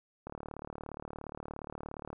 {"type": "click train", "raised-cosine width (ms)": 1, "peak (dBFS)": -27, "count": 70, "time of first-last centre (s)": [0.27, 2.13], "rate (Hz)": 37.1, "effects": []}